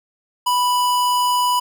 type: tone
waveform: square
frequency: 987.8 Hz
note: B5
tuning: in tune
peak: -16 dBFS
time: 0.46-1.6 s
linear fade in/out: 10 ms
effects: none